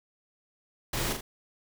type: noise with echo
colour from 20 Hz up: pink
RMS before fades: -31 dBFS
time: 0.93-1.13 s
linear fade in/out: 5 ms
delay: 40 ms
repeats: 2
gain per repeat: -5 dB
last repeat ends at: 1.21 s
effects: none